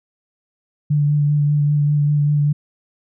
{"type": "tone with vibrato", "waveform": "sine", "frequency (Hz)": 146.83, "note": "D3", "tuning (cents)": 0, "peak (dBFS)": -13, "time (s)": [0.9, 2.53], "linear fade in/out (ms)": 10, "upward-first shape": "sine", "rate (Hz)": 5.1, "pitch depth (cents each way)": 18, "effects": []}